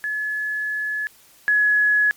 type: tone pair in turn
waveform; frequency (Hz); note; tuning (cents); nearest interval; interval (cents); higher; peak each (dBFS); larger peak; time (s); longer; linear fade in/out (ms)
sine; 1708 / 1690.3; G#6 / G#6; +48 / +30; unison; 18; first; -22 / -14; second; 0.04-1.07 / 1.48-2.11; first; 0
effects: white hiss -52 dBFS RMS until 2.16 s + MP3 96 kbps